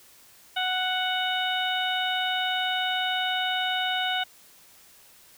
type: harmonic tone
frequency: 740 Hz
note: F#5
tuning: in tune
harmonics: 1 / 2 / 3 / 4 / 5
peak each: -29 / -30 / -35 / -30 / -32 dBFS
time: 0.56-4.24 s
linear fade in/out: 10 ms
effects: white hiss -54 dBFS RMS until 5.37 s